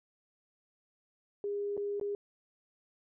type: tone with dropouts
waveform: sine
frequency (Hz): 406.9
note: G#4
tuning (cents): -35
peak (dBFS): -32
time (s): 1.44-2.15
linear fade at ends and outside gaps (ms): 1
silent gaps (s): 1.768-1.776 / 1.998-2.012
effects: none